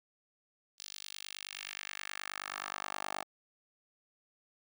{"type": "tone with high-pass filter sweep", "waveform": "10% pulse", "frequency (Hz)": 49.48, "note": "G1", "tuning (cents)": 17, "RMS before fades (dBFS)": -43, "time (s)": [0.78, 3.24], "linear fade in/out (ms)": 20, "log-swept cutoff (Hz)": [4500, 770], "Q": 1.6, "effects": []}